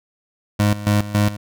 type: tone with tremolo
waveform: 25% pulse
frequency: 103.7 Hz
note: G#2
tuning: 2 cents flat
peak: -10 dBFS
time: 0.59-1.37 s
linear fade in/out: 10 ms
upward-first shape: square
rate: 3.6 Hz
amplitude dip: 80%
effects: none